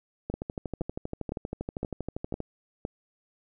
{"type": "two click trains", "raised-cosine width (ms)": 2, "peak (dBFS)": [-18, -19], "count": [6, 27], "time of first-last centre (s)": [[0.3, 2.851], [0.34, 2.403]], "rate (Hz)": [1.96, 12.6], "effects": []}